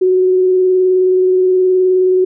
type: tone with vibrato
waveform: sine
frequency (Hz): 370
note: F#4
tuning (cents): 0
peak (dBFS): -8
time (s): 0.01-2.25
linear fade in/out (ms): 10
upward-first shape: square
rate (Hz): 19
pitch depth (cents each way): 13
effects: none